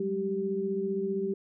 sine tone cluster, 189 / 204.3 / 389.3 Hz, F#3 / G#3 / G4, +37 / -28 / -12 cents, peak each -36 / -35 / -29 dBFS, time 0-1.34 s, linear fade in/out 5 ms, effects none

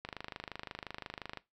click train, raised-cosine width 0.3 ms, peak -24 dBFS, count 35, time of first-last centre 0.05-1.373 s, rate 25.7 Hz, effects noise-tail reverb RT60 0.2 s tail -18 dB re dry

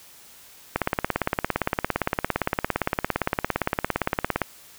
click train, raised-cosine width 0.5 ms, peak -6 dBFS, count 65, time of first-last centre 0.76-4.417 s, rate 17.5 Hz, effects white hiss -49 dBFS RMS until 4.78 s

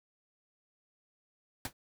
pink noise with exponential decay, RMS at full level -32 dBFS, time 1.65-1.73 s, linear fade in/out 2 ms, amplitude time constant 16 ms, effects none

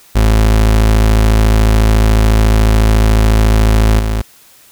35% pulse tone with level steps, 54 Hz, A1, 32 cents flat, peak -5 / -11 dBFS, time 0.15-4.22 s, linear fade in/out 10 ms, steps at 3.99 s, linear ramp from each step 5 ms, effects white hiss -44 dBFS RMS until 4.71 s

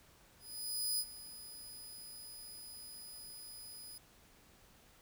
15% pulse tone with ADSR envelope, 4978 Hz, D#8, in tune, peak -26 dBFS, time 0.39-3.98 s, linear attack 600 ms, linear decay 56 ms, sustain -16 dB, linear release 3 ms, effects pink hiss -64 dBFS RMS until 5.01 s

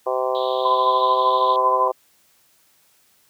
harmonic tone, 128.6 Hz, C3, 30 cents flat, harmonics 3 / 4 / 5 / 6 / 7 / 8 / 9, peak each -28 / -23 / -26 / -28 / -34 / -27 / -35 dBFS, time 0.06-1.92 s, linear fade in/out 10 ms
pink band-pass noise, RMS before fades -35 dBFS, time 0.35-1.56 s, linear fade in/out 0 ms, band 3300 to 3900 Hz, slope 96 dB/octave
sine tone with tremolo, 1016 Hz, B5, 49 cents sharp, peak -15 dBFS, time 0.65-1.88 s, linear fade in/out 5 ms, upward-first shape triangle, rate 5.1 Hz, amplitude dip 35%
effects white hiss -59 dBFS RMS until 3.29 s + high-pass 60 Hz 12 dB/octave

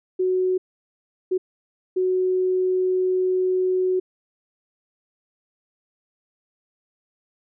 sine tone bursts at uneven times, 370 Hz, F#4, in tune, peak -18 dBFS, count 3, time 0.19-0.58 / 1.31-1.38 / 1.96-4 s, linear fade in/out 10 ms, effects none

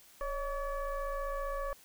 sine tone with frequency modulation, 554.4 Hz, C#5, in tune, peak -33 dBFS, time 0.21-1.73 s, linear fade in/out 0 ms, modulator 582 Hz, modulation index 1.3, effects white hiss -59 dBFS RMS until 1.84 s

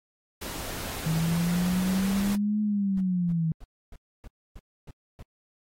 pink noise, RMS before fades -36 dBFS, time 0.41-2.36 s, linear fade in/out 10 ms
sine linear two-way sweep, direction up then down, 158.3 to 212.6 to 158.3 Hz, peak -23 dBFS, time 1.06-3.52 s, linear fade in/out 2 ms, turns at 2.61 s
brown noise bursts, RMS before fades -42 dBFS, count 8, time 2.97-5.226 s, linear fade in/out 2 ms, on 37 ms, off 280 ms
effects AAC 48 kbps

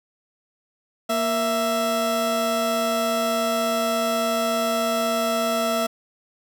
30% pulse tone pair together, 233.6 / 664.2 Hz, A#3 / E5, +4 / +13 cents, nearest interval octave + tritone, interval 1809 cents, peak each -24 / -19 dBFS, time 1.09-5.87 s, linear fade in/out 10 ms, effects none

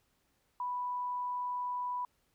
sine tone, 987.8 Hz, B5, in tune, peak -33 dBFS, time 0.6-2.05 s, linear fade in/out 2 ms, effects pink hiss -75 dBFS RMS until 2.34 s

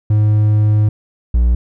triangle tone pair in turn, 106.1 / 59.55 Hz, G#2 / A#1, +38 / +38 cents, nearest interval minor seventh, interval 1000 cents, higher first, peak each -7 dBFS, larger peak neither, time 0.1-0.89 / 1.34-1.55 s, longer first, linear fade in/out 5 ms, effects none

